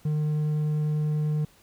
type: tone with hard clipping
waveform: sine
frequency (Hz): 151.7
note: D#3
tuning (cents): -44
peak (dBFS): -24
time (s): 0.05-1.45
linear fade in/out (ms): 5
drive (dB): 3
effects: pink hiss -58 dBFS RMS until 1.62 s